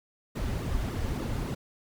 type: noise with flanger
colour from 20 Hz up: brown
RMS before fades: -31 dBFS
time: 0.35-1.55 s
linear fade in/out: 10 ms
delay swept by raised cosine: 1.2 to 6.4 ms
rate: 3.5 Hz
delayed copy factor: -0.85
effects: none